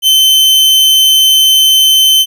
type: tone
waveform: 40% pulse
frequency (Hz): 3076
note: G7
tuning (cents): -33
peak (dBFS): -4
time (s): 0.02-2.26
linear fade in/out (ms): 50
effects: none